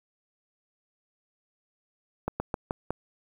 slowing click train, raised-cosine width 1 ms, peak -14 dBFS, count 5, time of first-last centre 2.28-2.906 s, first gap 120 ms, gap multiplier 1.18, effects 8-bit

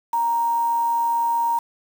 sine tone with quantisation, 932.3 Hz, A#5, in tune, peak -18 dBFS, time 0.13-1.59 s, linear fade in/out 5 ms, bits 6, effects none

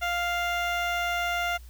15% pulse tone with notch filter, 698.5 Hz, F5, in tune, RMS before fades -28 dBFS, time 0.01-1.58 s, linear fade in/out 20 ms, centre 9100 Hz, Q 0.58, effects added 60 Hz sine -43 dBFS peak until 1.69 s + white hiss -58 dBFS RMS until 1.69 s

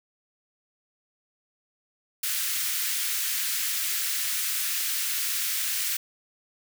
white high-pass noise, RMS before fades -28 dBFS, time 2.23-5.97 s, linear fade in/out 5 ms, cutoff 1500 Hz, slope 24 dB/octave, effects none

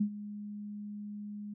sine tone with ADSR envelope, 207.2 Hz, G#3, 4 cents flat, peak -24 dBFS, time 0-1.54 s, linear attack 10 ms, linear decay 80 ms, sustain -15 dB, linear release 8 ms, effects none

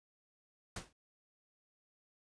pink noise with exponential decay, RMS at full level -38 dBFS, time 0.76-0.93 s, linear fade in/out 5 ms, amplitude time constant 36 ms, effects resampled to 22050 Hz

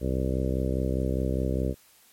harmonic tone, 64.9 Hz, C2, 13 cents flat, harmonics 1 / 2 / 3 / 4 / 5 / 6 / 7 / 8 / 9, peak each -28 / -31 / -33 / -34 / -35 / -36 / -36 / -37 / -38 dBFS, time 0-1.75 s, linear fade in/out 50 ms, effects white hiss -58 dBFS RMS until 2.12 s + MP3 64 kbps

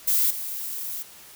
violet noise with level steps, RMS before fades -21 / -32 dBFS, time 0.07-1.03 s, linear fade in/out 10 ms, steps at 0.3 s, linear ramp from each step 10 ms, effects white hiss -47 dBFS RMS until 1.35 s

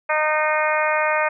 harmonic tone, 307 Hz, D#4, 23 cents flat, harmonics 2 / 3 / 4 / 5 / 6 / 7 / 8, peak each -22 / -24 / -25 / -26 / -27 / -27 / -28 dBFS, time 0.09-1.29 s, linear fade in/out 10 ms, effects none

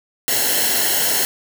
white noise with comb filter, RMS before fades -18 dBFS, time 0.28-1.25 s, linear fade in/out 0 ms, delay 0.83 ms, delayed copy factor -0.7, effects none

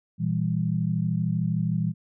sine chord, E diminished, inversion second, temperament just, 118.67 / 164.81 / 197.78 Hz, Bb2 / E3 / G3, +31 / 0 / +16 cents, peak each -28 / -25 / -29 dBFS, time 0.18-1.94 s, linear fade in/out 50 ms, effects none

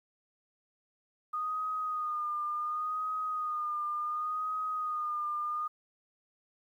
sine tone with vibrato, 1230 Hz, D#6, 20 cents flat, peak -31 dBFS, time 1.33-5.68 s, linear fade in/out 10 ms, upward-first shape sine, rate 0.69 Hz, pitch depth 41 cents each way, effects 11-bit

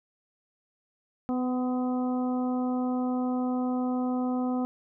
harmonic tone with a mistuned harmonic, 251.5 Hz, B3, 32 cents sharp, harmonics 1 / 2 / 3 / 4 / 5, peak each -26 / -36 / -36 / -43 / -43 dBFS, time 1.29-4.65 s, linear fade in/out 0 ms, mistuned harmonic 4, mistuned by +21 cents, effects none

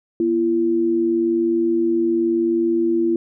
sine tone pair together, 239.3 / 338.4 Hz, A#3 / E4, +46 / +45 cents, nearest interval tritone, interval 599 cents, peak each -24 / -16 dBFS, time 0.2-3.16 s, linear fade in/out 2 ms, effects none

